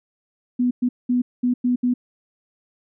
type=tone bursts at uneven times; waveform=sine; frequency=246.9 Hz; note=B3; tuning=in tune; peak=-16 dBFS; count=6; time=0.59-0.71 / 0.82-0.89 / 1.09-1.22 / 1.43-1.54 / 1.64-1.76 / 1.83-1.94 s; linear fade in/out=10 ms; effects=none